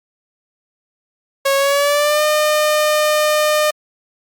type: tone with pitch glide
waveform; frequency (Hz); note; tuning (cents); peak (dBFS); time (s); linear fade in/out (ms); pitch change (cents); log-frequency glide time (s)
sawtooth; 550 to 606.7; C#5 to D#5; -14 to -44; -9; 1.45-3.71; 10; +170; 1.56-2.23
effects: Opus 48 kbps